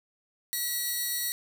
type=tone pair together; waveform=5% pulse; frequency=1932 / 4349 Hz; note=B6 / C#8; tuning=-39 / -34 cents; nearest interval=octave + major second; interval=1405 cents; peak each=-21 / -25 dBFS; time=0.53-1.32 s; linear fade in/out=0 ms; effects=8-bit